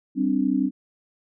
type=chord; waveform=sine; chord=G suspended fourth; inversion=none; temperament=equal; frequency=196 / 261.6 / 293.7 Hz; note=G3 / C4 / D4; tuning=0 / 0 / 0 cents; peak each=-26 / -22 / -24 dBFS; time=0.15-0.71 s; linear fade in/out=50 ms; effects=none